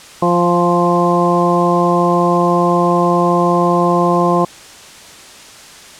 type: harmonic tone with a mistuned harmonic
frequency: 174.61 Hz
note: F3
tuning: in tune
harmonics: 1 / 2 / 3 / 4 / 5 / 6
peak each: -16 / -16 / -18 / -18 / -22 / -16 dBFS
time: 0.22-4.45 s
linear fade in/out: 5 ms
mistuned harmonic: 5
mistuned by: -20 cents
effects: white hiss -37 dBFS RMS until 5.99 s + low-pass 8000 Hz 12 dB/octave